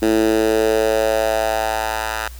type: tone with high-pass filter sweep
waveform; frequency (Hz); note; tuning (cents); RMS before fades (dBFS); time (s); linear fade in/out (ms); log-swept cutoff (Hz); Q
10% pulse; 110; A2; 0; -18; 0.02-2.28; 5; 300 to 1100; 3.2
effects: added 60 Hz sine -33 dBFS peak until 2.39 s + white hiss -44 dBFS RMS until 2.39 s